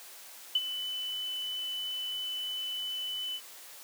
sine tone with ADSR envelope, 3001 Hz, F#7, 24 cents sharp, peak -21 dBFS, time 0.55-3.41 s, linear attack 5 ms, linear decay 38 ms, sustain -12 dB, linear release 61 ms, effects white hiss -49 dBFS RMS until 3.83 s + high-pass 400 Hz 12 dB/octave

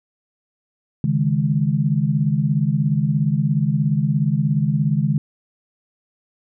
sine chord, C# suspended second, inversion none, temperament equal, 138.59 / 155.56 / 207.7 Hz, C#3 / D#3 / G#3, 0 / 0 / 0 cents, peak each -20 / -19 / -22 dBFS, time 1.04-5.18 s, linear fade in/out 2 ms, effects none

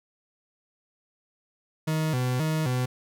40% pulse tone with vibrato, 140.7 Hz, C#3, 26 cents sharp, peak -23 dBFS, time 1.87-2.86 s, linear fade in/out 10 ms, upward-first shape square, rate 1.9 Hz, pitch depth 190 cents each way, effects none

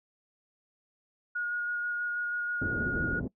sine tone with vibrato, 1439 Hz, F#6, 49 cents flat, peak -29 dBFS, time 1.35-3.2 s, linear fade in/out 10 ms, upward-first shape square, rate 6.2 Hz, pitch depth 8 cents each way
white low-pass noise, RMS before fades -34 dBFS, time 2.61-3.28 s, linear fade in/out 5 ms, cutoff 400 Hz, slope 24 dB/octave
effects noise-tail reverb RT60 0.1 s tail -21 dB re dry

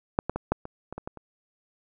clicks, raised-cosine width 1 ms, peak -7 / -13 / -15 / -8 / -23 / -22 / -21 / -20 / -28 dBFS, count 9, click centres 0.189 / 0.296 / 0.36 / 0.52 / 0.654 / 0.926 / 0.98 / 1.075 / 1.173 s, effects none

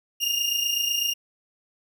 30% pulse tone pair together, 2808 / 2836 Hz, F7 / F7, +9 / +26 cents, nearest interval unison, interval 17 cents, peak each -23 dBFS, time 0.2-1.14 s, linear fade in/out 20 ms, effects none

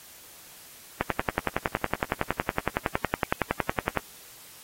click train, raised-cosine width 0.5 ms, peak -8 dBFS, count 33, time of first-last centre 1.01-3.973 s, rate 10.8 Hz, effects white hiss -49 dBFS RMS until 4.63 s + AAC 48 kbps

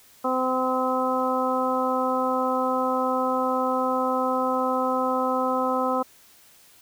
harmonic tone, 257.4 Hz, C4, 28 cents flat, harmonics 1 / 2 / 3 / 4 / 5, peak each -28 / -26 / -29 / -28 / -28 dBFS, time 0.24-6.03 s, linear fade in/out 10 ms, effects white hiss -54 dBFS RMS until 6.81 s

